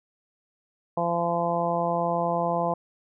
harmonic tone, 171 Hz, F3, 36 cents flat, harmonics 1 / 2 / 3 / 4 / 5 / 6, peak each -31 / -35 / -29 / -27 / -30 / -31 dBFS, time 0.97-2.74 s, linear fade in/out 5 ms, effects none

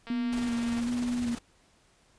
click train, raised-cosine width 0.3 ms, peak -28 dBFS, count 171, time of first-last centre 0.07-0.806 s, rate 231 Hz
sine tone with vibrato, 240.1 Hz, B3, 49 cents flat, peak -27 dBFS, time 0.1-1.35 s, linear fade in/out 2 ms, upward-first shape square, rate 1.3 Hz, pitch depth 24 cents each way
pink noise with tremolo, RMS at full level -39 dBFS, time 0.32-1.39 s, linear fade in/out 10 ms, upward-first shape triangle, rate 20 Hz, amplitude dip 55%
effects pink hiss -64 dBFS RMS until 2.18 s + resampled to 22050 Hz

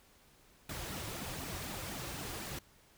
pink noise with flanger, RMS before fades -42 dBFS, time 0.69-2.59 s, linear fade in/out 5 ms, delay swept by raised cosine 1.8 to 4.7 ms, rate 4 Hz, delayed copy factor -0.7, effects pink hiss -64 dBFS RMS until 2.97 s

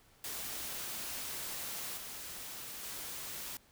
white noise with level steps, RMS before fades -41 / -45 / -43 dBFS, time 0.24-3.57 s, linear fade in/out 2 ms, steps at 1.97 / 2.83 s, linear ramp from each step 5 ms, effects pink hiss -65 dBFS RMS until 3.71 s

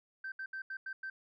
sine tone bursts at uneven times, 1555 Hz, G6, 14 cents flat, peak -37 dBFS, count 6, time 0.24-0.32 / 0.39-0.46 / 0.53-0.62 / 0.7-0.77 / 0.86-0.93 / 1.03-1.1 s, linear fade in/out 5 ms, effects tanh soft clip ceiling -35 dBFS

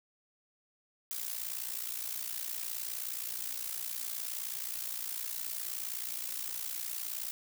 blue noise with amplitude modulation, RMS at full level -35 dBFS, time 1.11-7.31 s, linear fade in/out 0 ms, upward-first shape sine, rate 59.3 Hz, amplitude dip 75%, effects none

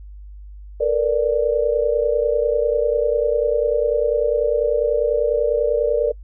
sine tone cluster, 452.7 / 482.8 / 587 Hz, A4 / B4 / D5, +49 / -39 / -1 cents, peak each -20 dBFS, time 0.8-6.12 s, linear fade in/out 10 ms, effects noise-tail reverb RT60 0.1 s tail -25 dB re dry + added 50 Hz sine -35 dBFS peak until 6.23 s

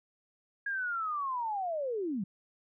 sine linear sweep, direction down, 1650 to 175.8 Hz, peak -31 dBFS, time 0.66-2.24 s, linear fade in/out 5 ms, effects none

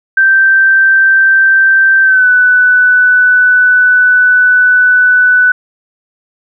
sine tone with pitch glide, 1562 to 1493.2 Hz, G6 to F#6, -7 to +15 cents, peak -4 dBFS, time 0.17-5.52 s, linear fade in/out 5 ms, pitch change -78 cents, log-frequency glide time 2.02-2.28 s, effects none

